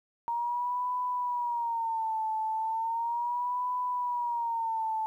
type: tone with vibrato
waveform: sine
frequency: 933 Hz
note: A#5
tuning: 1 cent sharp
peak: -28 dBFS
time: 0.28-5.06 s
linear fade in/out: 0 ms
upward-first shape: sine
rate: 0.36 Hz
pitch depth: 110 cents each way
effects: 11-bit